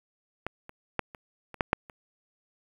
clicks, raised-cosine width 0.5 ms, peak -16 / -28 / -11 / -28 / -27 / -9 / -6 / -30 dBFS, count 8, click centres 0.466 / 0.694 / 0.993 / 1.148 / 1.543 / 1.608 / 1.731 / 1.898 s, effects 8-bit

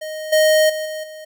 square tone with level steps, 622 Hz, D#5, 1 cent flat, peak -27 / -12 / -23 / -26 / -34 dBFS, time 0.01-1.25 s, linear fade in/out 10 ms, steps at 0.32 / 0.69 / 0.85 / 1.03 s, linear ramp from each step 10 ms, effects none

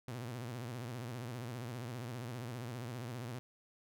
sawtooth tone with vibrato, 120.7 Hz, B2, 39 cents flat, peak -37 dBFS, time 0.08-3.39 s, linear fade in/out 0 ms, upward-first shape sine, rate 15 Hz, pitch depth 130 cents each way, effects none

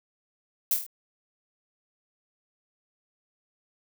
violet noise with echo, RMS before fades -23 dBFS, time 0.71-0.74 s, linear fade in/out 2 ms, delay 25 ms, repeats 5, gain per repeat -4 dB, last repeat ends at 0.865 s, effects none

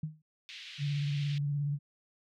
sine tone with exponential decay, 155 Hz, D#3, 6 cents flat, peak -29 dBFS, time 0.03-0.22 s, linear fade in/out 5 ms, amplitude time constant 40 ms
white band-pass noise, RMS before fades -47 dBFS, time 0.49-1.38 s, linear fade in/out 0 ms, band 2200 to 3800 Hz, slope 24 dB/octave
sine tone with vibrato, 144.1 Hz, D3, 33 cents flat, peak -29 dBFS, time 0.78-1.79 s, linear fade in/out 50 ms, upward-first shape sine, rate 17 Hz, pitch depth 36 cents each way
effects none

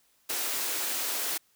white high-pass noise, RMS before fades -31 dBFS, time 0.29-1.38 s, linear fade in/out 10 ms, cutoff 250 Hz, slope 48 dB/octave, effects white hiss -67 dBFS RMS until 1.55 s

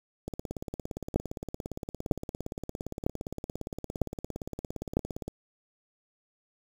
two click trains, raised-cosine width 2 ms, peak -22 / -10 dBFS, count 88 / 5, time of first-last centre 0.28-5.28 / 1.16-4.97 s, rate 17.4 / 1.05 Hz, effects 7-bit

